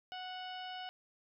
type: harmonic tone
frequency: 738 Hz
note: F#5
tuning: 5 cents flat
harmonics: 1 / 2 / 3 / 4 / 5 / 6 / 7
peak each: -44 / -50 / -56 / -47 / -58 / -61 / -58 dBFS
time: 0.12-0.89 s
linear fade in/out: 0 ms
effects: none